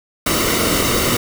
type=noise with comb filter; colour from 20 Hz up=pink; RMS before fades=-17 dBFS; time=0.26-1.17 s; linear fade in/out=5 ms; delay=1.2 ms; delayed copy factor=-0.6; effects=none